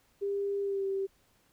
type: tone with pitch glide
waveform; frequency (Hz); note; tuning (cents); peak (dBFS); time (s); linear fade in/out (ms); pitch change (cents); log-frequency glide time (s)
sine; 400 to 389.1; G4 to G4; +35 to -13; -29; 0.21-1.07; 20; -48; 0.62-0.86
effects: pink hiss -68 dBFS RMS until 1.52 s